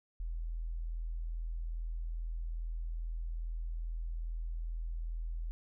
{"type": "tone", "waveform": "sine", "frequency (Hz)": 41.2, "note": "E1", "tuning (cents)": 0, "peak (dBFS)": -35, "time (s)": [0.2, 5.51], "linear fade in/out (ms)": 0, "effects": []}